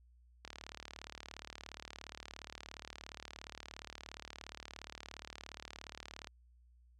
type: click train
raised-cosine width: 0.2 ms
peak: -28 dBFS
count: 217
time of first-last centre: 0.45-6.272 s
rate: 37.1 Hz
effects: added 60 Hz sine -62 dBFS peak until 6.99 s